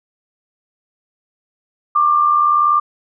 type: tone pair together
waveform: sine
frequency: 1108.7 / 1189.2 Hz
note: C#6 / D6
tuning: 0 / +21 cents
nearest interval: minor second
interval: 121 cents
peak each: -19 / -11 dBFS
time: 1.95-2.8 s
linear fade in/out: 10 ms
effects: none